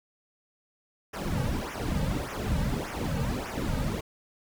brown noise with flanger, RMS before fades -30 dBFS, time 1.13-4.01 s, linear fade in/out 10 ms, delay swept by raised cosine 0.23 to 2.93 ms, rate 1.7 Hz, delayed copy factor -0.9, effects none

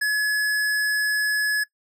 sine tone with hard clipping, 1700 Hz, G#6, 40 cents sharp, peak -21 dBFS, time 0.01-1.64 s, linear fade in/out 10 ms, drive 15 dB, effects noise-tail reverb RT60 0.1 s tail -22 dB re dry

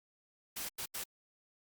white noise bursts at uneven times, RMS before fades -40 dBFS, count 3, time 0.56-0.69 / 0.78-0.86 / 0.94-1.04 s, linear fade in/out 10 ms, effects Opus 48 kbps

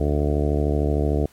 harmonic tone, 73.3 Hz, D2, 3 cents flat, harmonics 1 / 2 / 3 / 4 / 5 / 6 / 7 / 8 / 9 / 10, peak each -21 / -26 / -31 / -27 / -29 / -27 / -35 / -34 / -32 / -39 dBFS, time 0-1.26 s, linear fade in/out 5 ms, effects pink hiss -54 dBFS RMS until 1.32 s + MP3 64 kbps

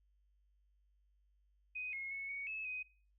sine tone with pitch steps, 2503 / 2162 / 2201 / 2233 / 2598 / 2509 Hz, D#7 / C#7 / C#7 / C#7 / E7 / D#7, +10 / -44 / -13 / +12 / -26 / +14 cents, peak -40 dBFS, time 1.75-2.83 s, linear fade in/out 10 ms, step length 180 ms, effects noise-tail reverb RT60 0.4 s tail -20 dB re dry + added 50 Hz sine -70 dBFS peak until 3.18 s

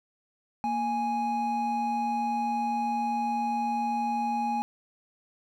triangle tone pair together, 233.1 / 830.6 Hz, A#3 / G#5, 0 / 0 cents, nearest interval octave + minor seventh, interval 2200 cents, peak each -30 / -25 dBFS, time 0.64-4.62 s, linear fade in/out 0 ms, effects none

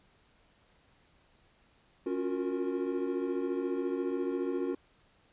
triangle chord, Gb major seventh, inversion second, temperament equal with one note detuned, 277.2 / 349.2 / 363.6 / 466.2 Hz, Db4 / F4 / Gb4 / Bb4, 0 / 0 / -30 / 0 cents, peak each -33 / -36 / -32 / -36 dBFS, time 2.06-4.75 s, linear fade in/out 5 ms, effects pink hiss -66 dBFS RMS until 5.32 s + resampled to 8000 Hz

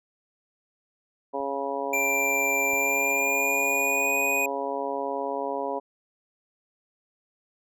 harmonic tone, 138.59 Hz, C#3, in tune, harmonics 2 / 3 / 4 / 5 / 6 / 7, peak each -37 / -33 / -32 / -34 / -37 / -33 dBFS, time 1.33-5.8 s, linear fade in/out 20 ms
clicks, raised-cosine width 3 ms, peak -42 / -33 dBFS, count 2, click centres 1.403 / 2.734 s
square tone with pitch glide, 2365 to 2480 Hz, D7 to D#7, +12 to -6 cents, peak -24 dBFS, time 1.93-4.46 s, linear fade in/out 5 ms, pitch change +82 cents, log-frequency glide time 2.69-4.16 s
effects none

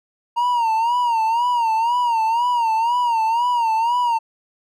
triangle tone with vibrato, 932.3 Hz, A#5, in tune, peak -14 dBFS, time 0.36-4.19 s, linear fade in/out 20 ms, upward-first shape sine, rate 2 Hz, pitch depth 95 cents each way, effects none

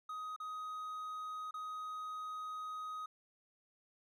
triangle tone with dropouts, 1255 Hz, D#6, 15 cents sharp, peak -39 dBFS, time 0.09-3.06 s, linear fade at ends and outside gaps 5 ms, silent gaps 0.363-0.4 / 1.51-1.54 s, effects none

